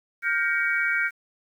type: chord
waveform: sine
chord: G half-diminished seventh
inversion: third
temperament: just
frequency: 1411.2 / 1568 / 1881.6 / 2258 Hz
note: F6 / G6 / Bb6 / Db7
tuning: +18 / 0 / +16 / +31 cents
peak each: -27 / -26 / -30 / -26 dBFS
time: 0.22-1.11 s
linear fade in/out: 50 ms
effects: 9-bit